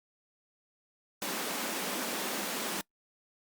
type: high-pass noise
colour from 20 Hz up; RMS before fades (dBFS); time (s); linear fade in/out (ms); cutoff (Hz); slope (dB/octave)
pink; -35; 1.22-2.81; 0; 190; 48
effects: noise-tail reverb RT60 0.1 s tail -24 dB re dry + Opus 48 kbps